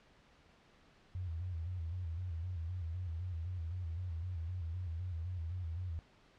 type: tone with vibrato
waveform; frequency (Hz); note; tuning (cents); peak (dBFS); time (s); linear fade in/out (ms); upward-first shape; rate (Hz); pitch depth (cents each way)
sine; 86.3; F2; -20; -37; 1.15-5.99; 0; square; 3.9; 93
effects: pink hiss -65 dBFS RMS until 6.38 s + low-pass 4000 Hz 12 dB/octave